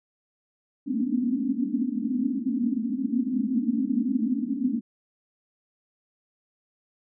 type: band-pass noise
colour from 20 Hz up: pink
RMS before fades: -26 dBFS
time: 0.86-4.81 s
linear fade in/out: 20 ms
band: 220 to 280 Hz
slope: 96 dB/octave
effects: none